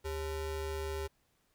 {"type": "ring-modulated tone", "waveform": "square", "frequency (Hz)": 236.8, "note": "A#3", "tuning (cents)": 27, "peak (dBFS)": -33, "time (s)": [0.04, 1.08], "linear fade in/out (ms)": 20, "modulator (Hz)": 163, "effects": ["pink hiss -74 dBFS RMS until 1.54 s"]}